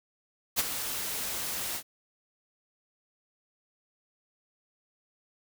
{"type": "noise with ADSR envelope", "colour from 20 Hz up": "white", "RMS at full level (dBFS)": -24, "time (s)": [0.56, 1.83], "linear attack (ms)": 33, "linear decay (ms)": 27, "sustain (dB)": -10, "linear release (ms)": 72, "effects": []}